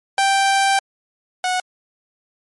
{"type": "tone pair in turn", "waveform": "sawtooth", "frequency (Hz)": [784, 734.2], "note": ["G5", "F#5"], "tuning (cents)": [0, -14], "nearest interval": "minor second", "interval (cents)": 114, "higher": "first", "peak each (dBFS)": [-10, -14], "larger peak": "first", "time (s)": [[0.18, 0.79], [1.44, 1.6]], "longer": "first", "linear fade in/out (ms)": 2, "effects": ["MP3 48 kbps"]}